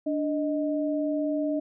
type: tone pair together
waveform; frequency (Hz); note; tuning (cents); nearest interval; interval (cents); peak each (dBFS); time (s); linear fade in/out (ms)
sine; 293.7 / 622.3; D4 / D#5; 0 / 0; octave + minor second; 1300; -26 / -29; 0.06-1.6; 10
effects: none